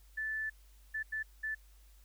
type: tone bursts at uneven times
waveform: sine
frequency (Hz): 1752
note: A6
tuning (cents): -8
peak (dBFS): -34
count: 4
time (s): 0.17-0.5 / 0.94-1.03 / 1.12-1.23 / 1.43-1.55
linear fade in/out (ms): 10
effects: added 50 Hz sine -57 dBFS peak until 2.04 s + white hiss -68 dBFS RMS until 2.04 s